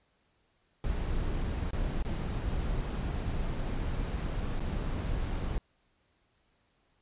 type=noise with dropouts; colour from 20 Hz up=brown; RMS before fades=-32 dBFS; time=0.84-5.58 s; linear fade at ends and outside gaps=1 ms; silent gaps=1.439-1.443 / 1.708-1.732 / 2.026-2.049 / 4.596-4.604 s; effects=pink hiss -72 dBFS RMS until 7.01 s + resampled to 8000 Hz

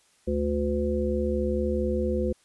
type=harmonic tone with a mistuned harmonic; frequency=72.3 Hz; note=D2; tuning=27 cents flat; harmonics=1 / 3 / 5 / 7; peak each=-29 / -29 / -29 / -29 dBFS; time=0.27-2.33 s; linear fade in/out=10 ms; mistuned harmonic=1; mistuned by=+20 cents; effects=white hiss -63 dBFS RMS until 2.44 s + resampled to 24000 Hz

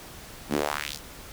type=tone with high-pass filter sweep; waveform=sawtooth; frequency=73.42 Hz; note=D2; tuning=in tune; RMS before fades=-29 dBFS; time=0.49-1 s; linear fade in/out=50 ms; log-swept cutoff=190 to 6500 Hz; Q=2; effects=pink hiss -44 dBFS RMS until 1.32 s

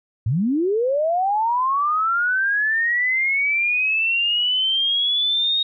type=linear sweep; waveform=sine; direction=up; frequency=96.1 to 3750 Hz; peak=-17 dBFS; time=0.26-5.63 s; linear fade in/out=5 ms; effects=none

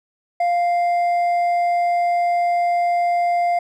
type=tone with hard clipping; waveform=sine; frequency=698.5 Hz; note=F5; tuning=in tune; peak=-17 dBFS; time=0.4-3.59 s; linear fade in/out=5 ms; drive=4 dB; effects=none

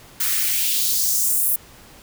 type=noise with high-pass filter sweep; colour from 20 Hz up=blue; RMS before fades=-20 dBFS; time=0.2-1.56 s; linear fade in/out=5 ms; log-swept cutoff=1300 to 12000 Hz; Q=1.9; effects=pink hiss -46 dBFS RMS until 2.02 s

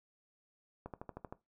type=click train; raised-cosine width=1 ms; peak=-29 dBFS; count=7; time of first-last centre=0.86-1.325 s; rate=12.9 Hz; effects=noise-tail reverb RT60 0.2 s tail -17 dB re dry

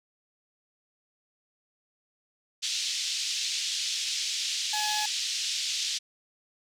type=band-pass noise; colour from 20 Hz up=pink; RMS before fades=-31 dBFS; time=2.62-5.99 s; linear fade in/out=20 ms; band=3100 to 6600 Hz; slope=24 dB/octave
type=tone; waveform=sawtooth; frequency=848 Hz; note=G#5; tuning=36 cents sharp; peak=-26 dBFS; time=4.73-5.06 s; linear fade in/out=5 ms
effects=none

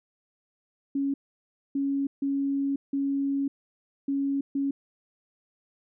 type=tone bursts at uneven times; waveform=sine; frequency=277.2 Hz; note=C#4; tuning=in tune; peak=-24 dBFS; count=6; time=0.95-1.14 / 1.75-2.07 / 2.22-2.76 / 2.93-3.48 / 4.08-4.41 / 4.55-4.71 s; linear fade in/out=5 ms; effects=none

